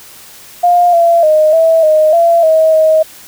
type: tone with pitch steps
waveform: sine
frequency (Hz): 705 / 679 / 618 / 652 / 620 / 677 / 637 / 631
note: F5 / F5 / D#5 / E5 / D#5 / E5 / D#5 / D#5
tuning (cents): +16 / -49 / -12 / -19 / -6 / +46 / +41 / +24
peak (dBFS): -5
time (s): 0.63-3.03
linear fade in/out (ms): 10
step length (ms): 300
effects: white hiss -36 dBFS RMS until 3.27 s